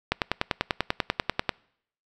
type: click train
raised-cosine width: 0.3 ms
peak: -6 dBFS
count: 15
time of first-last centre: 0.12-1.493 s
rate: 10.2 Hz
effects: noise-tail reverb RT60 0.7 s tail -26 dB re dry